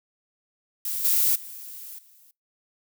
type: noise with level steps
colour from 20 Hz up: violet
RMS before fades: -29 / -21 / -40 / -55 dBFS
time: 0.85-2.31 s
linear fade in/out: 2 ms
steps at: 1.04 / 1.35 / 1.98 s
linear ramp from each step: 10 ms
effects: noise-tail reverb RT60 0.2 s tail -24 dB re dry